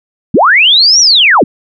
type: linear two-way sweep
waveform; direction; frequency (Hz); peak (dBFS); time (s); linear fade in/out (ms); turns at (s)
sine; up then down; 139.7 to 5880 to 139.7; -3; 0.34-1.44; 5; 1
effects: none